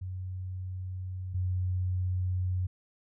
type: tone pair in turn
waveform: sine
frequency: 92.5 / 91.6 Hz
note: F#2 / F#2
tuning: 0 / -17 cents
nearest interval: unison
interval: 17 cents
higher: first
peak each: -34 / -27 dBFS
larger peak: second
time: 0.01-1.34 / 1.34-2.67 s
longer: neither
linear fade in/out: 10 ms
effects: none